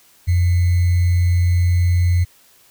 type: tone with sample-and-hold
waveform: sine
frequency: 88.1 Hz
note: F2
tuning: 16 cents sharp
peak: -12 dBFS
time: 0.27-2.25 s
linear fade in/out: 20 ms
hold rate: 2100 Hz
effects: white hiss -52 dBFS RMS until 2.7 s